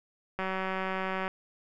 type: click train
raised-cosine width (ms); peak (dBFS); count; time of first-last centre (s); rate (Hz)
0.5; -18; 169; 0.39-1.279; 189
effects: none